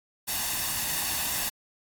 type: noise with comb filter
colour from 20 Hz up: white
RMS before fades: -29 dBFS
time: 0.27-1.5 s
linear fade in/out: 20 ms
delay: 1.1 ms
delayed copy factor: +0.6
effects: AAC 64 kbps